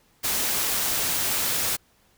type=noise; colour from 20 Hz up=white; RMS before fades=-25 dBFS; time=0.23-1.77 s; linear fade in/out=20 ms; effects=pink hiss -62 dBFS RMS until 2.17 s